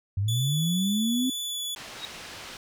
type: linear sweep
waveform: sine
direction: up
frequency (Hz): 93.2 to 261.6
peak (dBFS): -23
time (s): 0.17-1.3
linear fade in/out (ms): 5
type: tone with vibrato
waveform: sawtooth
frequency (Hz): 3444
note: A7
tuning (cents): -38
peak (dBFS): -27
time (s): 0.28-1.75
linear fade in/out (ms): 5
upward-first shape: triangle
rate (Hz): 2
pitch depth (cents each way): 11
type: low-pass noise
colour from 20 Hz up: white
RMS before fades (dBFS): -42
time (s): 1.76-2.57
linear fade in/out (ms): 2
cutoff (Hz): 4400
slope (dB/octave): 12
type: tone with exponential growth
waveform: sine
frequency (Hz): 3793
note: A#7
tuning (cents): +29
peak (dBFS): -28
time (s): 1.95-2.05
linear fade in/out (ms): 0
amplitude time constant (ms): 20
effects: none